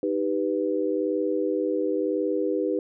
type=chord; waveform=sine; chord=Eb augmented; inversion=none; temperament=equal; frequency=311.1 / 392 / 493.9 Hz; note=Eb4 / G4 / B4; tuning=0 / 0 / 0 cents; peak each=-27 dBFS; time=0.03-2.79 s; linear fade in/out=2 ms; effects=none